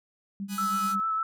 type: tone with tremolo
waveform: sine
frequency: 197.8 Hz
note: G3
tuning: 16 cents sharp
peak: -29 dBFS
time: 0.4-1 s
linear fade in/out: 0 ms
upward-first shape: triangle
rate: 9.4 Hz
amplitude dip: 85%
type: chord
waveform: 5% pulse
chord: G# minor seventh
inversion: none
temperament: equal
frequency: 830.6 / 987.8 / 1244.5 / 1480 Hz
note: G#5 / B5 / D#6 / F#6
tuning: 0 / 0 / 0 / 0 cents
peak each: -32 / -35 / -31 / -30 dBFS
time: 0.48-0.96 s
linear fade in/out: 50 ms
type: tone with vibrato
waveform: sine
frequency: 1311 Hz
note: E6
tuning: 10 cents flat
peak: -25 dBFS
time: 0.58-1.23 s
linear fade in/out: 2 ms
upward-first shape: sine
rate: 6.7 Hz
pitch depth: 19 cents each way
effects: none